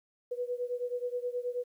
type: beating tone pair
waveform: sine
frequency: 487.5 / 496.9 Hz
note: B4 / B4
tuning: -23 / +11 cents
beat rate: 9.4 Hz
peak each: -34 / -36 dBFS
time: 0.31-1.64 s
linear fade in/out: 10 ms
effects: 11-bit